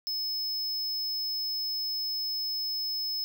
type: tone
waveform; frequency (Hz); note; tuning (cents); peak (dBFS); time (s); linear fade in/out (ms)
square; 5200; E8; -24; -30; 0.07-3.24; 0
effects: none